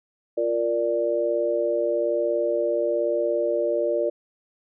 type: chord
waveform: sine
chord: Bb major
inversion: second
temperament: equal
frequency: 349.2 / 466.2 / 587.3 Hz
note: F4 / Bb4 / D5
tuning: 0 / 0 / 0 cents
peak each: -27 / -26 / -23 dBFS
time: 0.37-4.1 s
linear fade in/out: 10 ms
effects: none